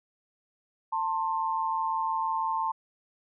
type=tone pair together; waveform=sine; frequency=892.1 / 1058 Hz; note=A5 / C6; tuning=+24 / +19 cents; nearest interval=minor third; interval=295 cents; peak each=-28 / -30 dBFS; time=0.92-2.72 s; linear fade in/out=10 ms; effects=none